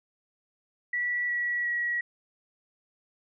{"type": "tone with pitch steps", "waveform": "sine", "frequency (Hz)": [1949, 1933.3, 1917.7], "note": ["B6", "B6", "A#6"], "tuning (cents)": [-23, -37, 49], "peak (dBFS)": -26, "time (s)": [0.93, 2.01], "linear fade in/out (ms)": 5, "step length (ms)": 360, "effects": []}